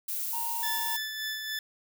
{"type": "noise", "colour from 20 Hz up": "violet", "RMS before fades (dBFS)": -33, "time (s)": [0.08, 0.97], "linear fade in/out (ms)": 5}
{"type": "tone", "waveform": "triangle", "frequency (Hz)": 932.3, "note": "A#5", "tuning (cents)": 0, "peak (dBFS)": -33, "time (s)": [0.33, 0.96], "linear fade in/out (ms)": 5}
{"type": "tone with tremolo", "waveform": "20% pulse", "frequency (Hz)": 1746, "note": "A6", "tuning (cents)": -14, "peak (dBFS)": -26, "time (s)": [0.63, 1.59], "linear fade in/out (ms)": 2, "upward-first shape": "sine", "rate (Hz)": 3.5, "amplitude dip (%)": 40}
{"effects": []}